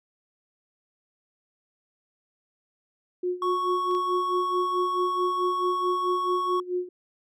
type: tone with tremolo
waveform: sine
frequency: 360 Hz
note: F#4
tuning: 47 cents flat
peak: -23 dBFS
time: 3.23-6.89 s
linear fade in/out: 5 ms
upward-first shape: sine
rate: 4.6 Hz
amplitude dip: 85%
type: tone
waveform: triangle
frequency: 1108.7 Hz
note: C#6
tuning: in tune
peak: -23 dBFS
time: 3.42-6.6 s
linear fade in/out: 2 ms
type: clicks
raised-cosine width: 0.2 ms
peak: -33 / -27 dBFS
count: 2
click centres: 3.912 / 3.95 s
effects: none